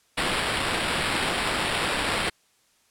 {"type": "noise with sample-and-hold", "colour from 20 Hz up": "blue", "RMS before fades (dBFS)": -26, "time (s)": [0.17, 2.3], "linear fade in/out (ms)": 10, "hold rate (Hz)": 6300, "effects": ["white hiss -64 dBFS RMS until 2.9 s", "low-pass 10000 Hz 12 dB/octave"]}